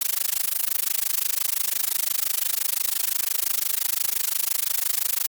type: noise with amplitude modulation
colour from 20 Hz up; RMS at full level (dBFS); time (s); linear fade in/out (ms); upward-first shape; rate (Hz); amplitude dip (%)
blue; -20; 0.01-5.27; 5; sine; 25.8; 100
effects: Opus 48 kbps